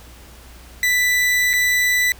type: tone with dropouts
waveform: 40% pulse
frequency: 1982 Hz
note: B6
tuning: 6 cents sharp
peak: -14 dBFS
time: 0.83-2.12 s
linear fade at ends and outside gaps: 1 ms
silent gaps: 1.532-1.536 s
effects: added 60 Hz sine -42 dBFS peak until 2.19 s + pink hiss -45 dBFS RMS until 2.19 s